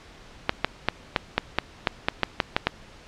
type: clicks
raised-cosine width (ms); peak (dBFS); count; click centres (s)
0.3; -3; 12; 0.494 / 0.646 / 0.886 / 1.162 / 1.38 / 1.586 / 1.872 / 2.085 / 2.233 / 2.402 / 2.565 / 2.67
effects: pink hiss -48 dBFS RMS until 3.07 s + low-pass 5000 Hz 12 dB/octave